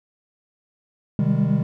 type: chord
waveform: triangle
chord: Ab major seventh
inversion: first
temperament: equal with one note detuned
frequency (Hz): 130.81 / 155.56 / 196 / 204.7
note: C3 / Eb3 / G3 / Ab3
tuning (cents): 0 / 0 / 0 / -25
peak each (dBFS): -21 / -20 / -21 / -21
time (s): 1.19-1.63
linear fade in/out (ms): 2
effects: none

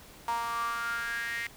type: tone with high-pass filter sweep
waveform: sawtooth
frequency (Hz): 233.2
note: A#3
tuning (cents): +1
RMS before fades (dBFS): -33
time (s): 0.28-1.47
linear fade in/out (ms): 2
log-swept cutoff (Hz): 930 to 2000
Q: 8.5
effects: pink hiss -52 dBFS RMS until 1.56 s

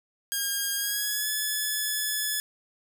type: tone with pitch glide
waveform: 5% pulse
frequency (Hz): 1621 to 1717.4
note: G#6 to A6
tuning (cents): -42 to -42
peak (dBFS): -16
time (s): 0.32-2.4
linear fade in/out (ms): 0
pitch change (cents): +100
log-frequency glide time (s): 0.77-1.29
effects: none

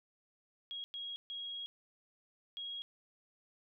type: tone bursts at uneven times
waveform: sine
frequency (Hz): 3294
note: G#7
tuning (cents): -15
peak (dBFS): -40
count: 4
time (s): 0.71-0.84 / 0.94-1.16 / 1.3-1.66 / 2.57-2.82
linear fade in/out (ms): 0
effects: none

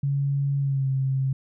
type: tone with pitch glide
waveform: sine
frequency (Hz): 140 to 133.76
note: C#3 to C3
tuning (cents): +18 to +39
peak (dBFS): -21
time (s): 0.03-1.33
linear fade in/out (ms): 5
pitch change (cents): -79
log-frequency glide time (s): 0.59-0.89
effects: none

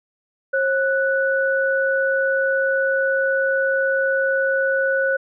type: tone pair together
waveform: sine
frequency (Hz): 538 / 1481.8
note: C5 / F#6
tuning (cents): +48 / +2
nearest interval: octave + tritone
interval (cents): 1754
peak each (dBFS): -19 / -20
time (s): 0.53-5.17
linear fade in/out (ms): 10
effects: none

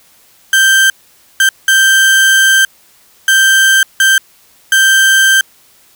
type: tone bursts at uneven times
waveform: 35% pulse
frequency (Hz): 1567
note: G6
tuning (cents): -1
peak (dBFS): -4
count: 6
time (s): 0.53-0.9 / 1.4-1.49 / 1.68-2.65 / 3.28-3.83 / 4-4.18 / 4.72-5.41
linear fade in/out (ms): 2
effects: white hiss -47 dBFS RMS until 5.95 s

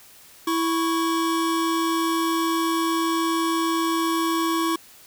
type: tone pair together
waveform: square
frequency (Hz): 329.6 / 1108.7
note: E4 / C#6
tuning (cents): 0 / 0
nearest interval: octave + major sixth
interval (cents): 2100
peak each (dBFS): -23 / -26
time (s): 0.47-4.76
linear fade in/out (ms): 5
effects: white hiss -49 dBFS RMS until 5.06 s

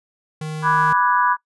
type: tone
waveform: square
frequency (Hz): 155.2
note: D#3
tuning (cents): -4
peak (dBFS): -26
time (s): 0.41-0.93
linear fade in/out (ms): 5
type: chord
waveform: sine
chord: G# half-diminished seventh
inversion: first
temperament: equal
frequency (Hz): 987.8 / 1174.7 / 1480 / 1661.2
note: B5 / D6 / F#6 / G#6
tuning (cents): 0 / 0 / 0 / 0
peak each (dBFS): -17 / -21 / -23 / -23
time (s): 0.62-1.37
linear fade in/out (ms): 50
effects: noise-tail reverb RT60 0.1 s tail -20 dB re dry + resampled to 24000 Hz

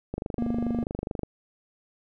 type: click train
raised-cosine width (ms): 2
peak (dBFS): -17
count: 28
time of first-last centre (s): 0.14-1.233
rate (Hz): 24.7
type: tone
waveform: triangle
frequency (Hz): 235.8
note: A#3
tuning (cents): +20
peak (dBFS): -24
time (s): 0.38-0.84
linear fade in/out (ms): 5
effects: none

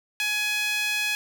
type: tone with high-pass filter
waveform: sawtooth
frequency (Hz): 840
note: G#5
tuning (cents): +19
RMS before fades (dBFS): -26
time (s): 0.2-1.15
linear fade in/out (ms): 0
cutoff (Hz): 2300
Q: 2.6
effects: none

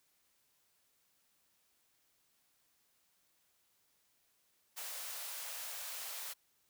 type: high-pass noise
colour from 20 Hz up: white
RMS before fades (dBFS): -44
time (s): 4.76-6.34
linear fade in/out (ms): 20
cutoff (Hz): 510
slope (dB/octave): 48
effects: white hiss -75 dBFS RMS until 6.69 s

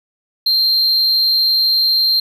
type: tone with amplitude modulation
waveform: triangle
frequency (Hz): 4174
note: C8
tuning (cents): -5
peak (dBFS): -8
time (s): 0.46-2.2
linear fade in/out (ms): 5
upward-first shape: sine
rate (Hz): 216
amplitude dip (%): 50
effects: none

